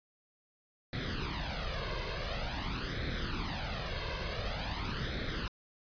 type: noise with flanger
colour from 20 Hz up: pink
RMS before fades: -36 dBFS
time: 0.93-5.48 s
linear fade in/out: 2 ms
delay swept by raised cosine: 0.52 to 1.92 ms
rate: 0.47 Hz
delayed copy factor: +0.7
effects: resampled to 11025 Hz